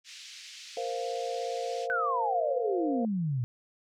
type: band-pass noise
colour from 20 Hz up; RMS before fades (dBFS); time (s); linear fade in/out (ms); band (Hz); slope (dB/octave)
white; -47; 0.04-1.88; 50; 2100 to 5900; 24
type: chord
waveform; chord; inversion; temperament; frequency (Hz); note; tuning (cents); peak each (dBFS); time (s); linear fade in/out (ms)
sine; Bb suspended second; none; equal; 466.2 / 523.3 / 698.5; Bb4 / C5 / F5; 0 / 0 / 0; -35; 0.77-3.05; 2
type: exponential sweep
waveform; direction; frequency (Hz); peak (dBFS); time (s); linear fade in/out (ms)
sine; down; 1547 to 116.4; -27; 1.9-3.44; 0
effects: none